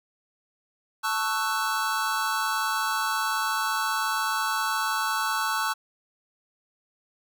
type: chord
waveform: square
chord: F# minor seventh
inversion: first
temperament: equal with one note detuned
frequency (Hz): 880 / 1108.7 / 1318.5 / 1492.9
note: A5 / C#6 / E6 / F#6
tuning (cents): 0 / 0 / 0 / +15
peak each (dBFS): -31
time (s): 1.03-5.74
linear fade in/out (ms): 20
effects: none